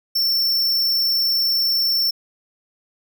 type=tone; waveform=square; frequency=5410 Hz; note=E8; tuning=44 cents sharp; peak=-17 dBFS; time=0.15-2.11 s; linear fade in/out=10 ms; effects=9-bit